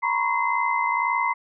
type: tone cluster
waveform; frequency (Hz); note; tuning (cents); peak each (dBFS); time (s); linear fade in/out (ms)
sine; 931 / 993 / 1094 / 2062; A#5 / B5 / C#6 / C7; -2 / +9 / -23 / -26; -26; 0.02-1.34; 20
effects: none